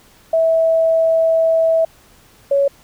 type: tone pair in turn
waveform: sine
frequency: 652 / 558.4 Hz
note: E5 / C#5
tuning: -19 / +13 cents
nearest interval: minor third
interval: 268 cents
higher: first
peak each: -11 dBFS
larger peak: neither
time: 0.33-1.85 / 2.51-2.68 s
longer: first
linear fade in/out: 5 ms
effects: pink hiss -49 dBFS RMS until 2.83 s